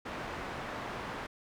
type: low-pass noise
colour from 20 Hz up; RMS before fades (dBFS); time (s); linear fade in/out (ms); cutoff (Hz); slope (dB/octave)
white; -40; 0.05-1.27; 10; 1400; 12
effects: none